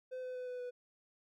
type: tone with pitch steps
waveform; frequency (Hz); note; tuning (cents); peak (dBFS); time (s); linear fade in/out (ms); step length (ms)
triangle; 511 / 506.6 / 502.2 / 497.9 / 493.6; C5 / B4 / B4 / B4 / B4; -41 / +44 / +29 / +14 / -1; -38; 0.11-0.71; 20; 120
effects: none